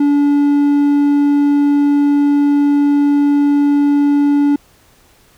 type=tone; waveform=triangle; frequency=287.4 Hz; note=D4; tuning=37 cents flat; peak=-7 dBFS; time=0-4.56 s; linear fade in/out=5 ms; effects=pink hiss -50 dBFS RMS until 5.37 s